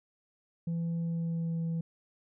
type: tone with pitch glide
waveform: sine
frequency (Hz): 167.6 to 165.2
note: E3 to E3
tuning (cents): +29 to +4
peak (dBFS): -27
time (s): 0.67-1.81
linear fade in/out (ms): 5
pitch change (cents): -25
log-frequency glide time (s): 0.98-1.62
effects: tanh soft clip ceiling -29 dBFS